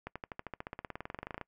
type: accelerating click train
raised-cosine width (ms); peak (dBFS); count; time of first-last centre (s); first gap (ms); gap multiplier
0.5; -24; 25; 0.07-1.413; 86; 0.96
effects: noise-tail reverb RT60 0.1 s tail -24 dB re dry